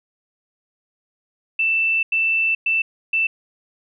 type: tone bursts at uneven times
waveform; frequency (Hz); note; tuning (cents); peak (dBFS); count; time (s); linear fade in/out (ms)
sine; 2661; E7; +16; -16; 4; 1.59-2.03 / 2.12-2.55 / 2.66-2.82 / 3.13-3.27; 5
effects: none